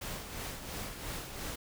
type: noise with tremolo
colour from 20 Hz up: pink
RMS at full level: -39 dBFS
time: 0.01-1.56 s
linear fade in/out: 10 ms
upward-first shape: sine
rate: 2.9 Hz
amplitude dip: 50%
effects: none